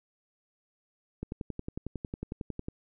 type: click train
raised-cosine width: 3 ms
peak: -22 dBFS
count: 17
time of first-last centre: 1.23-2.685 s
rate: 11 Hz
effects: none